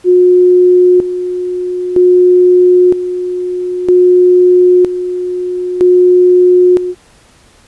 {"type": "tone with tremolo", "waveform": "sine", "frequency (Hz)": 360.9, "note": "F#4", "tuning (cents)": -43, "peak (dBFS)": -3, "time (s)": [0.04, 6.95], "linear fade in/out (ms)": 50, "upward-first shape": "square", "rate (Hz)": 0.52, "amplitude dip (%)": 70, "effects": ["pink hiss -45 dBFS RMS until 7.67 s", "resampled to 24000 Hz"]}